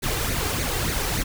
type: noise with flanger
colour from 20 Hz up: pink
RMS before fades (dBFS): -25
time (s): 0.02-1.24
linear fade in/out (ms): 20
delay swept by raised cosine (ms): 0.46 to 2.56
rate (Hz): 3.4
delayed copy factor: +0.65
effects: none